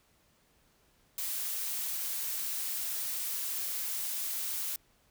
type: noise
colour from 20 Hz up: blue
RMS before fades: -35 dBFS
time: 1.18-4.76 s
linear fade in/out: 2 ms
effects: pink hiss -68 dBFS RMS until 5.1 s